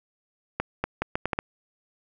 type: accelerating click train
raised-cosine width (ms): 0.5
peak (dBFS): -10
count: 7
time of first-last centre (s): 0.6-1.389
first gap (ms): 240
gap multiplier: 0.75
effects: none